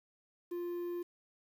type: tone with quantisation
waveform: triangle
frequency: 349.2 Hz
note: F4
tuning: in tune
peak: -34 dBFS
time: 0.51-1.03 s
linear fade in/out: 10 ms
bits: 10
effects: none

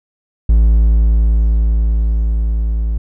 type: tone with level ramp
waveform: triangle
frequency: 55.1 Hz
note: A1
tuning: 3 cents sharp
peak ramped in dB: -4 to -12 dBFS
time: 0.49-2.98 s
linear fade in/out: 5 ms
effects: none

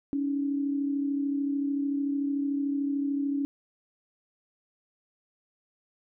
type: tone pair together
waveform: sine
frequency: 280 / 313.5 Hz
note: C#4 / D#4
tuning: +18 / +13 cents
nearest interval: major second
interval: 195 cents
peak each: -26 / -36 dBFS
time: 0.13-3.45 s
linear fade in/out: 0 ms
effects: none

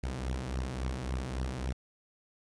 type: beating tone pair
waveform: sawtooth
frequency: 61.74 / 65.34 Hz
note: B1 / C2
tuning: 0 / -2 cents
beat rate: 3.6 Hz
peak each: -33 / -31 dBFS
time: 0.03-1.73 s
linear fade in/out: 10 ms
effects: resampled to 22050 Hz + 11-bit

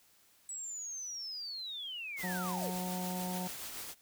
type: linear sweep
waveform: sine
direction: down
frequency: 7902 to 392.4 Hz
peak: -39 dBFS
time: 0.49-2.7 s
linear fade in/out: 2 ms
type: noise with tremolo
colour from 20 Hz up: white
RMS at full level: -42 dBFS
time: 2.16-3.95 s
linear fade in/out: 50 ms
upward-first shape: triangle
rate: 6.9 Hz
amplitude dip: 35%
type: harmonic tone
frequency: 182 Hz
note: F#3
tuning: 28 cents flat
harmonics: 1 / 2 / 3 / 4 / 5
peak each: -37 / -48 / -47 / -44 / -45 dBFS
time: 2.23-3.48 s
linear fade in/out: 10 ms
effects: white hiss -66 dBFS RMS until 4.01 s

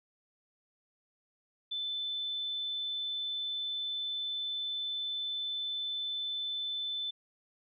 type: tone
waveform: sine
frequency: 3520 Hz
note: A7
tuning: in tune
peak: -33 dBFS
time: 1.71-7.11 s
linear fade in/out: 10 ms
effects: none

